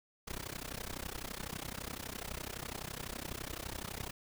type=noise with amplitude modulation; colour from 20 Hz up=pink; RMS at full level=-39 dBFS; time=0.27-4.11 s; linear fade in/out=10 ms; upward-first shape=sine; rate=31.9 Hz; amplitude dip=95%; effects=none